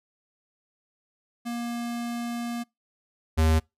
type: tone pair in turn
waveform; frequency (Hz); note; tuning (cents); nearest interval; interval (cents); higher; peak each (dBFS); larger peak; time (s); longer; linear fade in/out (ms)
square; 236.8 / 79.53; A#3 / D#2; +27 / +38; octave + perfect fifth; 1889; first; -30 / -19; second; 1.45-2.64 / 3.37-3.6; first; 20
effects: noise-tail reverb RT60 0.2 s tail -26 dB re dry + resampled to 32000 Hz